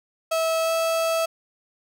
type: tone with pitch glide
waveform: 35% pulse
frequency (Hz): 650 to 654.9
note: E5 to E5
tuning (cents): -24 to -11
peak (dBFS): -19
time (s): 0.31-1.26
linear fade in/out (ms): 10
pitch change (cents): +13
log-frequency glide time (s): 0.62-0.72
effects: none